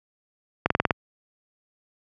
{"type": "slowing click train", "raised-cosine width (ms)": 0.5, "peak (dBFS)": -4, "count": 6, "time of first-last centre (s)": [0.66, 0.908], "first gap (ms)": 44, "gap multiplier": 1.06, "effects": ["high-pass 80 Hz 12 dB/octave"]}